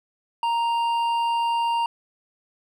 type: tone with hard clipping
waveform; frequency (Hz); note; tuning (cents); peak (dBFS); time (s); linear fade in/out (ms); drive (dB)
sine; 932.3; A#5; 0; -22; 0.43-1.86; 2; 7
effects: none